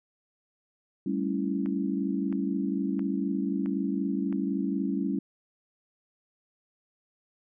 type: chord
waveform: sine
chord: A dominant seventh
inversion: third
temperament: equal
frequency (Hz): 196 / 220 / 277.2 / 329.6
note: G3 / A3 / C#4 / E4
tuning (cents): 0 / 0 / 0 / 0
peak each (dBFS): -30 / -35 / -30 / -34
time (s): 1.06-5.19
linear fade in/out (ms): 5
type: click train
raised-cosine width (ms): 0.5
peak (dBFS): -30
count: 5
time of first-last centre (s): 1.66-4.327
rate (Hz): 1.5
effects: none